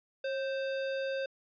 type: tone with sample-and-hold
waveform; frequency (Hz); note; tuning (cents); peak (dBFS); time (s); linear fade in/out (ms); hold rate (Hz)
sine; 540; C#5; -45; -31; 0.24-1.26; 5; 2100
effects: resampled to 11025 Hz